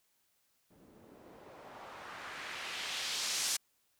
blue noise with low-pass filter sweep, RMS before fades -41 dBFS, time 0.7-3.57 s, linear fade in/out 10 ms, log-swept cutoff 230 to 7300 Hz, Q 1.1, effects white hiss -75 dBFS RMS until 3.99 s

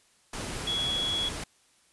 sine tone in noise, 3355 Hz, G#7, 17 cents sharp, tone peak -27 dBFS, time 0.67-1.29 s, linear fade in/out 5 ms, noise pink, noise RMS -36 dBFS, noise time 0.33-1.44 s, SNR +6 dB, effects white hiss -64 dBFS RMS until 1.92 s + resampled to 24000 Hz

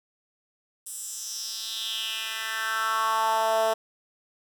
10% pulse tone with high-pass filter sweep, 222 Hz, A3, 16 cents sharp, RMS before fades -28 dBFS, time 0.86-3.74 s, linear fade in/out 10 ms, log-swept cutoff 9100 to 570 Hz, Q 3.6, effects none

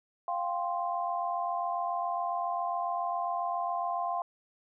sine chord, F suspended second, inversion none, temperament just, 698.5 / 785.8 / 1047.7 Hz, F5 / G5 / C6, 0 / +4 / +2 cents, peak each -32 / -36 / -34 dBFS, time 0.28-4.22 s, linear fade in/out 2 ms, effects none

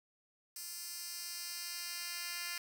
10% pulse tone with high-pass filter sweep, 348.1 Hz, F4, 6 cents flat, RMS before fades -43 dBFS, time 0.56-2.58 s, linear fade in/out 2 ms, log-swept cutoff 6900 to 2700 Hz, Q 0.98, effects none

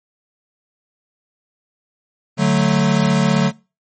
square chord, D major, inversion none, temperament equal, 146.83 / 185 / 220 Hz, D3 / F#3 / A3, 0 / 0 / 0 cents, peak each -18 / -17 / -19 dBFS, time 2.37-3.52 s, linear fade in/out 50 ms, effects noise-tail reverb RT60 0.3 s tail -23 dB re dry + MP3 32 kbps

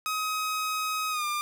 sawtooth tone with pitch glide, 1265 to 1197.5 Hz, D#6 to D6, +28 to +33 cents, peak -24 dBFS, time 0.06-1.41 s, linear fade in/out 0 ms, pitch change -95 cents, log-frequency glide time 1.1-1.25 s, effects none

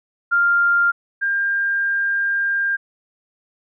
sine tone pair in turn, 1396.9 / 1600.3 Hz, F6 / G6, 0 / +35 cents, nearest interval major second, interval 235 cents, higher second, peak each -13 / -17 dBFS, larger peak first, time 0.31-0.92 / 1.21-2.77 s, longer second, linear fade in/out 20 ms, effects none

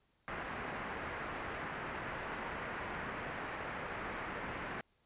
white low-pass noise, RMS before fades -42 dBFS, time 0.28-4.81 s, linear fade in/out 0 ms, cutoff 2000 Hz, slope 24 dB/octave, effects pink hiss -75 dBFS RMS until 5.05 s + resampled to 8000 Hz

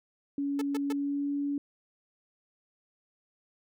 sine tone with pitch glide, 281.8 to 284.7 Hz, C#4 to C#4, +29 to +46 cents, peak -28 dBFS, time 0.38-1.58 s, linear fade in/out 2 ms, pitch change +17 cents, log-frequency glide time 0.85-1.3 s
sawtooth tone bursts, 436.1 Hz, A4, 15 cents flat, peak -30 dBFS, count 3, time 0.59-0.925 s, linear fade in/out 2 ms, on 25 ms, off 130 ms
effects none

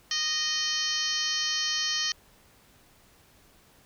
harmonic tone, 619 Hz, D#5, 9 cents flat, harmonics 2 / 3 / 4 / 5 / 6 / 7 / 8 / 9 / 10, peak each -42 / -34 / -42 / -32 / -43 / -32 / -37 / -32 / -36 dBFS, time 0.11-2.12 s, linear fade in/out 2 ms, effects pink hiss -59 dBFS RMS until 3.85 s

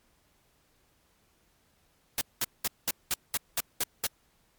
white noise bursts, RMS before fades -28 dBFS, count 9, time 2.18-4.068 s, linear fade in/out 2 ms, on 32 ms, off 200 ms, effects pink hiss -68 dBFS RMS until 4.58 s + MP3 96 kbps

